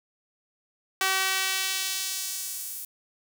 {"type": "tone with high-pass filter sweep", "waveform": "sawtooth", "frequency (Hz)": 381.3, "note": "G4", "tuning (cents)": -48, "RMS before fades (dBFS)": -29, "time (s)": [1.01, 2.85], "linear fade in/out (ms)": 2, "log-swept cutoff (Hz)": [1200, 12000], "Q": 0.8, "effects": []}